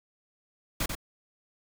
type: noise with echo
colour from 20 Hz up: pink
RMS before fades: -29 dBFS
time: 0.8-0.86 s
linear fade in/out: 5 ms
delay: 92 ms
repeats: 1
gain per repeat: -5 dB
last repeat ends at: 0.952 s
effects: none